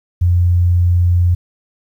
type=tone; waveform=sine; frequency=88 Hz; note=F2; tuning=14 cents sharp; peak=-9 dBFS; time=0.21-1.35 s; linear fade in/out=10 ms; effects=8-bit